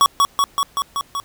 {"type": "tone with echo", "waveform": "square", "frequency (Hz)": 1121, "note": "C#6", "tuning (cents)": 19, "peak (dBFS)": -10, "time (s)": [0.01, 0.06], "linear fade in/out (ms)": 0, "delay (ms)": 190, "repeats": 6, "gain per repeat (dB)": -2, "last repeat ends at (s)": 1.2, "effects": ["pink hiss -51 dBFS RMS until 1.24 s"]}